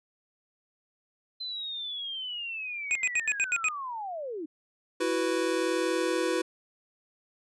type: linear sweep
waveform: sine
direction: down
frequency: 4079 to 289.7 Hz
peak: -33 dBFS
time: 1.4-4.46 s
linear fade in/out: 10 ms
type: tone bursts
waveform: square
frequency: 2489 Hz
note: D#7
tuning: in tune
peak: -24 dBFS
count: 7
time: 2.91-3.685 s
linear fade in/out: 0 ms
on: 43 ms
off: 79 ms
type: chord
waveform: square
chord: E suspended second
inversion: none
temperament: equal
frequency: 329.6 / 370 / 493.9 Hz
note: E4 / F#4 / B4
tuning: 0 / 0 / 0 cents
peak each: -31 dBFS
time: 5-6.42 s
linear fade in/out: 10 ms
effects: resampled to 24000 Hz